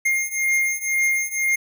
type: beating tone pair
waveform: square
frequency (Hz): 2123 / 2125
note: C7 / C7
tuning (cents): +25 / +26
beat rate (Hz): 2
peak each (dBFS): -24 / -22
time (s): 0.05-1.56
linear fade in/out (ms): 10
effects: none